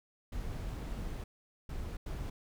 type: noise bursts at uneven times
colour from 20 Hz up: brown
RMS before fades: -39 dBFS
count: 3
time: 0.32-1.24 / 1.69-1.97 / 2.06-2.3 s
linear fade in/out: 5 ms
effects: none